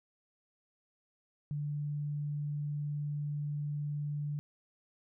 sine tone, 146.83 Hz, D3, in tune, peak -33 dBFS, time 1.51-4.39 s, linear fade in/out 0 ms, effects none

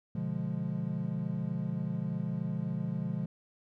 triangle chord, B diminished seventh, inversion none, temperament equal, 123.47 / 146.83 / 174.61 / 207.7 Hz, B2 / D3 / F3 / Ab3, 0 / 0 / 0 / 0 cents, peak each -37 / -35 / -33 / -36 dBFS, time 0.15-3.26 s, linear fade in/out 5 ms, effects none

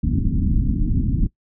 pink low-pass noise, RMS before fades -19 dBFS, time 0.03-1.27 s, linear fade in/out 5 ms, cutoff 280 Hz, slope 48 dB/octave, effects noise-tail reverb RT60 0.1 s tail -18 dB re dry

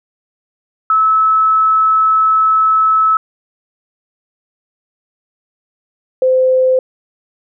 sine tone pair in turn, 1300 / 515.9 Hz, E6 / C5, -24 / -24 cents, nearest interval octave + major third, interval 1600 cents, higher first, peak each -8 dBFS, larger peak neither, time 0.9-3.17 / 6.22-6.79 s, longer first, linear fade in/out 2 ms, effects none

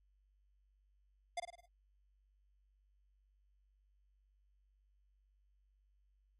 square tone with echo, 698.5 Hz, F5, in tune, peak -37 dBFS, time 1.37-1.4 s, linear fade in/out 5 ms, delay 52 ms, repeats 5, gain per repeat -6 dB, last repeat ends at 1.66 s, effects added 49 Hz sine -70 dBFS peak until 6.39 s + AAC 32 kbps

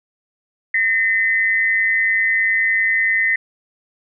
sine tone pair together, 1835 / 2038 Hz, A#6 / C7, -28 / -46 cents, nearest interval major second, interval 182 cents, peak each -17 dBFS, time 0.74-3.36 s, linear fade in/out 5 ms, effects none

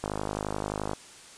click train, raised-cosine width 1 ms, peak -16 dBFS, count 47, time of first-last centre 0.04-0.933 s, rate 51.5 Hz, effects white hiss -49 dBFS RMS until 1.37 s + resampled to 22050 Hz

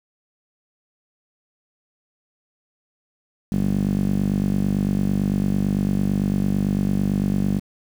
sawtooth tone with band-pass filter, 48.94 Hz, G1, 2 cents flat, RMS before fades -21 dBFS, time 3.51-7.6 s, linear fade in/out 20 ms, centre 200 Hz, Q 3.6, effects 7-bit

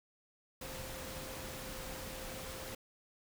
sine tone in noise, 523.3 Hz, C5, in tune, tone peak -50 dBFS, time 0.61-2.75 s, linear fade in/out 5 ms, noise pink, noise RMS -45 dBFS, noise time 0.61-2.75 s, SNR -8 dB, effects none

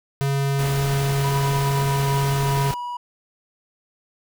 square tone, 138.59 Hz, C#3, in tune, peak -20 dBFS, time 0.21-2.71 s, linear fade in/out 0 ms
pink noise, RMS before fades -31 dBFS, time 0.59-2.74 s, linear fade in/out 0 ms
triangle tone with pitch glide, 980 to 972.1 Hz, B5 to B5, -14 to -28 cents, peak -25 dBFS, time 1.24-2.97 s, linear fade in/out 5 ms, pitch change -14 cents, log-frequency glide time 1.63-2.26 s
effects none

